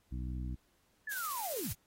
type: harmonic tone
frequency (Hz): 62.4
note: B1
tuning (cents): +19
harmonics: 1 / 2 / 3 / 4 / 5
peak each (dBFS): -37 / -43 / -47 / -49 / -51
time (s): 0.11-0.56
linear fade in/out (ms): 20
type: linear sweep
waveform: sine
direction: down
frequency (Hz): 1760 to 57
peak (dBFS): -37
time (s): 1.07-1.73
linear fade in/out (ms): 5
type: noise with tremolo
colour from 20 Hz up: blue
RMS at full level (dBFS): -39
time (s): 1.1-1.74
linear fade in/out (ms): 20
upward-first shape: sine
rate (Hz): 15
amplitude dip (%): 30
effects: pink hiss -73 dBFS RMS until 1.86 s + AAC 48 kbps